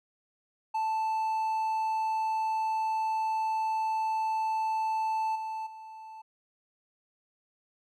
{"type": "tone with level steps", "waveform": "triangle", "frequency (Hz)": 880, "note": "A5", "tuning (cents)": 0, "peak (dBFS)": [-25, -31, -41], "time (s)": [0.74, 6.22], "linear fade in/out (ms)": 10, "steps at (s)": [5.35, 5.66], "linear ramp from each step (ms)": 10, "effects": []}